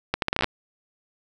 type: accelerating click train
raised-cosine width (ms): 0.3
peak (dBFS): -6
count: 10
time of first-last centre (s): 0.14-0.443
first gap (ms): 82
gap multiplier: 0.75
effects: none